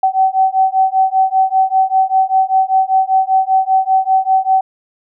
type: beating tone pair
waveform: sine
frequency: 760 / 765.1 Hz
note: F#5 / G5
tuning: +46 / -42 cents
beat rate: 5.1 Hz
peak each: -13 dBFS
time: 0.03-4.61 s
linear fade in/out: 5 ms
effects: none